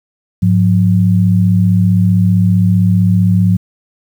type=tone pair together; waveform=sine; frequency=103.99 / 179.4 Hz; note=G#2 / F3; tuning=+3 / +47 cents; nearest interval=major sixth; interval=944 cents; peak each=-10 dBFS; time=0.42-3.57 s; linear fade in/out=10 ms; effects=7-bit